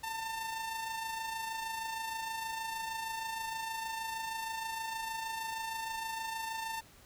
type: tone with amplitude modulation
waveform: sawtooth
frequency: 897 Hz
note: A5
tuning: 33 cents sharp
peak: -31 dBFS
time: 0.03-6.81 s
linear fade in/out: 10 ms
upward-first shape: sine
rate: 26.4 Hz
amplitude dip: 40%
effects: pink hiss -59 dBFS RMS until 7.05 s